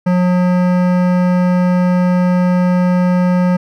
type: tone with hard clipping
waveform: sine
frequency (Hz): 180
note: F#3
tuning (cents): -47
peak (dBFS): -12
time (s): 0.06-3.57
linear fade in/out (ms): 10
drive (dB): 16
effects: none